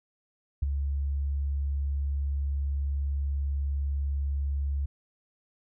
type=tone with ADSR envelope; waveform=sine; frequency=70.1 Hz; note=C#2; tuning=20 cents sharp; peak=-19 dBFS; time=0.62-4.86 s; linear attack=10 ms; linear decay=9 ms; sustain=-7 dB; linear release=8 ms; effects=none